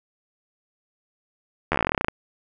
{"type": "slowing click train", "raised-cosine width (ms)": 0.5, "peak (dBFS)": -6, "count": 17, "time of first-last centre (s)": [1.72, 2.084], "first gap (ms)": 12, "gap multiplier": 1.08, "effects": []}